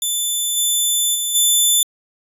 10% pulse tone with level steps, 3520 Hz, A7, in tune, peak -10 / -7 / -11 / -4 dBFS, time 0.02-1.83 s, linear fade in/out 2 ms, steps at 0.56 / 1.14 / 1.34 s, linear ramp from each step 20 ms, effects resampled to 32000 Hz

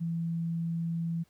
sine tone, 166.8 Hz, E3, 21 cents sharp, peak -29 dBFS, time 0-1.24 s, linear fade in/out 20 ms, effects pink hiss -69 dBFS RMS until 1.29 s

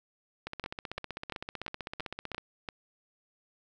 two click trains, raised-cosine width 0.3 ms, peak -20 / -21 dBFS, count 7 / 31, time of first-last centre 0.64-2.688 / 0.47-2.381 s, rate 2.93 / 15.7 Hz, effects none

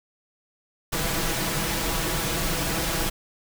pink noise with comb filter, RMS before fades -26 dBFS, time 0.92-3.1 s, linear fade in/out 10 ms, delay 6.1 ms, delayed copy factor +0.65, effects none

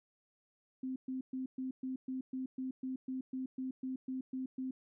sine tone bursts, 260 Hz, C4, 11 cents flat, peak -36 dBFS, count 16, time 0.83-4.71 s, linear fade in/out 5 ms, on 130 ms, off 120 ms, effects none

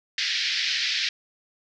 white band-pass noise, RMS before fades -26 dBFS, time 0.18-1.09 s, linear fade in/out 2 ms, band 1700 to 5200 Hz, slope 48 dB/octave, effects none

